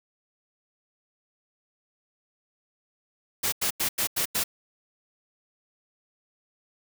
white noise bursts, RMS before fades -26 dBFS, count 6, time 3.43-4.439 s, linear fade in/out 10 ms, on 94 ms, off 89 ms, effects none

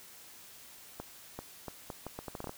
accelerating click train, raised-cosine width 1 ms, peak -25 dBFS, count 12, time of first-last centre 1-2.494 s, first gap 390 ms, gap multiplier 0.75, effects white hiss -53 dBFS RMS until 2.57 s

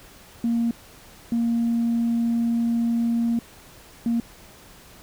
sine tone bursts at uneven times, 233.1 Hz, A#3, in tune, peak -18 dBFS, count 3, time 0.44-0.71 / 1.32-3.39 / 4.06-4.2 s, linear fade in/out 2 ms, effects tanh soft clip ceiling -16 dBFS + pink hiss -48 dBFS RMS until 5.02 s

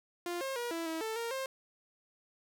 sawtooth tone with pitch steps, 349 / 536 / 479 / 331.9 / 323.4 / 442.4 / 464.3 / 531 Hz, F4 / C5 / A#4 / E4 / E4 / A4 / A#4 / C5, -1 / +42 / +47 / +12 / -33 / +9 / -7 / +25 cents, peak -31 dBFS, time 0.26-1.46 s, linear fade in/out 2 ms, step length 150 ms, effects none

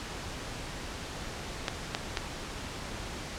clicks, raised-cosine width 0.2 ms, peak -11 dBFS, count 3, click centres 1.682 / 1.949 / 2.172 s, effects pink hiss -39 dBFS RMS until 3.38 s + low-pass 7000 Hz 12 dB/octave

